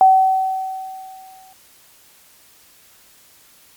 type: tone with exponential decay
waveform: sine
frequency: 760 Hz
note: F#5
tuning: 46 cents sharp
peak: -5 dBFS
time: 0.01-1.53 s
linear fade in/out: 1 ms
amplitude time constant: 330 ms
effects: white hiss -50 dBFS RMS until 3.76 s + MP3 96 kbps